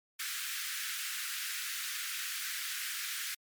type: high-pass noise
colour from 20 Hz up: pink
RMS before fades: -38 dBFS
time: 0.19-3.35 s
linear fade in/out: 10 ms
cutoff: 1400 Hz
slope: 48 dB/octave
effects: MP3 96 kbps